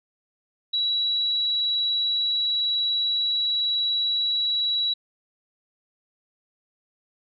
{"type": "tone", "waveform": "sine", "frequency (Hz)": 3907, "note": "B7", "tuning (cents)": -19, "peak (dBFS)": -21, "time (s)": [0.73, 4.94], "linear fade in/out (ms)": 10, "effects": []}